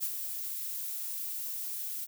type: noise with ADSR envelope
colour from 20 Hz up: violet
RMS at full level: -31 dBFS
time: 0-2.07 s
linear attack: 34 ms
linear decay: 55 ms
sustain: -6 dB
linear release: 37 ms
effects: none